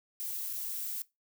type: noise with dropouts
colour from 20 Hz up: violet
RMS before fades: -37 dBFS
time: 0.2-1.02 s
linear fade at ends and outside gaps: 0 ms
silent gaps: 0.53-0.534 s
effects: noise-tail reverb RT60 0.2 s tail -20 dB re dry